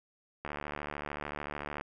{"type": "click train", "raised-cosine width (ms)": 0.5, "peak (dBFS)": -22, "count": 101, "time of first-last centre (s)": [0.45, 1.811], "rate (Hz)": 73.5, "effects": []}